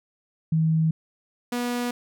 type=tone pair in turn; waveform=sine / sawtooth; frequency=160 / 243 Hz; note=D#3 / B3; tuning=+49 / -28 cents; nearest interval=perfect fifth; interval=723 cents; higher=second; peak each=-18 / -21 dBFS; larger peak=first; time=0.52-0.91 / 1.52-1.91 s; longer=neither; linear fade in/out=5 ms; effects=none